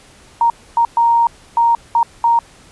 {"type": "tone bursts at uneven times", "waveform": "sine", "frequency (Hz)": 932.3, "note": "A#5", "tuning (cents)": 0, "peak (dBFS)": -9, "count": 6, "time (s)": [[0.41, 0.5], [0.77, 0.85], [0.97, 1.27], [1.57, 1.75], [1.95, 2.03], [2.24, 2.39]], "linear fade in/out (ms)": 2, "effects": ["pink hiss -45 dBFS RMS until 2.71 s", "resampled to 24000 Hz"]}